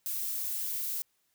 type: noise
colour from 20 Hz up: violet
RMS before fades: -34 dBFS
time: 0.06-1.02 s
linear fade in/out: 0 ms
effects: white hiss -74 dBFS RMS until 1.34 s